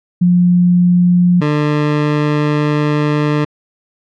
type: tone pair in turn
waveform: sine / 20% pulse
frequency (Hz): 177.3 / 149.09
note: F3 / D3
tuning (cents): +26 / +26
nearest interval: minor third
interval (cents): 300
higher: first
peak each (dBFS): -7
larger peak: neither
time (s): 0.21-1.41 / 1.41-3.45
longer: second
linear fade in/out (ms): 10
effects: low-pass 3000 Hz 12 dB/octave